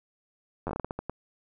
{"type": "slowing click train", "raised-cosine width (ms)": 1, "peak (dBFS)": -18, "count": 11, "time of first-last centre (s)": [0.67, 1.096], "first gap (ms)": 10, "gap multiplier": 1.3, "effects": []}